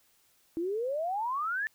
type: exponential sweep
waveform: sine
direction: up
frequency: 320.9 to 1792 Hz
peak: -29 dBFS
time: 0.57-1.67 s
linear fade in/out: 0 ms
effects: white hiss -67 dBFS RMS until 1.74 s